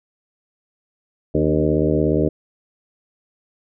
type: harmonic tone with a mistuned harmonic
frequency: 77 Hz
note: D#2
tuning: 17 cents flat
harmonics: 1 / 2 / 3 / 4 / 5 / 6 / 7 / 8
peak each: -25 / -22 / -26 / -21 / -22 / -23 / -26 / -27 dBFS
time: 1.34-2.29 s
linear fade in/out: 10 ms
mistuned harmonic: 4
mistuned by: -50 cents
effects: none